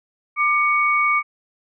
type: tone pair together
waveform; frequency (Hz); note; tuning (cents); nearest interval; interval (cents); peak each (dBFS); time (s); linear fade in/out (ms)
sine; 1190.7 / 2236; D6 / C#7; +23 / +14; major seventh; 1091; -18; 0.36-1.23; 50
effects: none